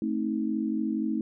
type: chord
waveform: sine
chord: A diminished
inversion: none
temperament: just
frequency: 220 / 264 / 316.8 Hz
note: A3 / C4 / Eb4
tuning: 0 / +16 / +31 cents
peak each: -29 / -32 / -30 dBFS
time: 0.02-1.21 s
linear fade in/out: 2 ms
effects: none